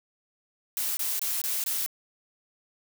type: noise bursts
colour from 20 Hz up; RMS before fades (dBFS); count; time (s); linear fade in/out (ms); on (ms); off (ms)
blue; -29; 5; 0.77-1.862; 0; 200; 23
effects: none